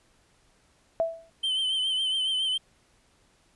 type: tone with exponential decay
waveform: sine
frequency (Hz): 659.3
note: E5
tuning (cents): 0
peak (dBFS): -19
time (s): 1-1.3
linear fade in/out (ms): 0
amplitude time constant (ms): 64
type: tone with vibrato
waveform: triangle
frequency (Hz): 3083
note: G7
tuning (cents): -29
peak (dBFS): -23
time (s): 1.43-2.58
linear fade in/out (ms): 10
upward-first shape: triangle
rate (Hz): 7.2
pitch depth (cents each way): 56
effects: pink hiss -64 dBFS RMS until 3.55 s + resampled to 24000 Hz